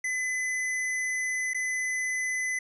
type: tone with dropouts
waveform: square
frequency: 2016 Hz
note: B6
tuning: 35 cents sharp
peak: -28 dBFS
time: 0.04-2.59 s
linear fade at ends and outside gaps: 5 ms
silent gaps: 1.535-1.545 s
effects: resampled to 24000 Hz